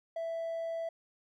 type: tone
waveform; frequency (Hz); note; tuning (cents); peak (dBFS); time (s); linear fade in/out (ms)
triangle; 661; E5; +5; -31; 0.16-0.89; 5
effects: tanh soft clip ceiling -28 dBFS